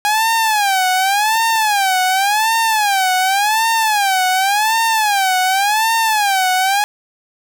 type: tone with vibrato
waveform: sawtooth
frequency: 820 Hz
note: G#5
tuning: 22 cents flat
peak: -9 dBFS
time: 0.05-6.84 s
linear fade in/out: 0 ms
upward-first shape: sine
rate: 0.89 Hz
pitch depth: 180 cents each way
effects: none